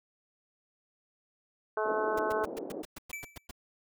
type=harmonic tone; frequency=215.6 Hz; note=A3; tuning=35 cents flat; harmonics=2 / 3 / 4 / 5 / 6 / 7; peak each=-32 / -34 / -36 / -36 / -41 / -38 dBFS; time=1.77-2.45 s; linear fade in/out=2 ms
type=band-pass noise; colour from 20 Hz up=pink; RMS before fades=-39 dBFS; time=1.84-2.83 s; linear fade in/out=20 ms; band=300 to 560 Hz; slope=24 dB/octave
type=noise bursts; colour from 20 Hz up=pink; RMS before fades=-43 dBFS; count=11; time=2.17-3.512 s; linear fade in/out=5 ms; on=22 ms; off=110 ms
type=tone with exponential decay; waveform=square; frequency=2317 Hz; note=D7; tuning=24 cents flat; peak=-35 dBFS; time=3.13-3.47 s; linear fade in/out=1 ms; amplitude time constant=72 ms
effects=none